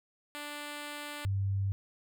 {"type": "tone pair in turn", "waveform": ["5% pulse", "sine"], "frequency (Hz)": [293.7, 98.01], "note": ["D4", "G2"], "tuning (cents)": [0, 0], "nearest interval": "octave + perfect fifth", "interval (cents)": 1900, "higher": "first", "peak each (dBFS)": -28, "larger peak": "neither", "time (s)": [[0.35, 1.25], [1.25, 1.72]], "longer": "first", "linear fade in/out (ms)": 0, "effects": []}